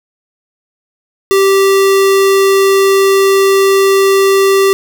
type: tone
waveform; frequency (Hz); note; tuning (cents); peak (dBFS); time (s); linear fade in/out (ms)
square; 390.2; G4; -8; -7; 1.31-4.73; 0
effects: none